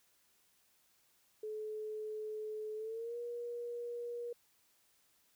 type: tone with pitch glide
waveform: sine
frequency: 430 to 477.1 Hz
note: A4 to A#4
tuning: -40 to +40 cents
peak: -39 dBFS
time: 1.43-4.33 s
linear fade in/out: 5 ms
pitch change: +180 cents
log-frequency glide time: 2.76-3.17 s
effects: white hiss -72 dBFS RMS until 5.35 s